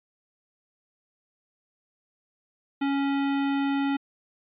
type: tone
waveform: square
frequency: 277.9 Hz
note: C#4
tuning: 4 cents sharp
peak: -24 dBFS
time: 2.81-3.97 s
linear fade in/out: 10 ms
effects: resampled to 8000 Hz